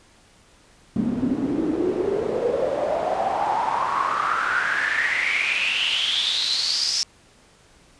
pink noise with band-pass filter sweep, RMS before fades -23 dBFS, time 0.96-7.03 s, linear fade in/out 0 ms, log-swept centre 220 to 5400 Hz, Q 8.4, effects pink hiss -54 dBFS RMS until 7.99 s + resampled to 22050 Hz

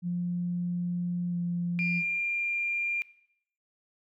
sine tone with pitch glide, 175.8 to 173.98 Hz, F3 to F3, +12 to -6 cents, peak -27 dBFS, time 0.02-2.03 s, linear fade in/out 50 ms, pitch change -18 cents, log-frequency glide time 1.3-1.35 s
sine tone, 2393 Hz, D7, 32 cents sharp, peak -27 dBFS, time 1.79-3.02 s, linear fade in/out 0 ms
effects noise-tail reverb RT60 0.7 s tail -19 dB re dry + tanh soft clip ceiling -19 dBFS

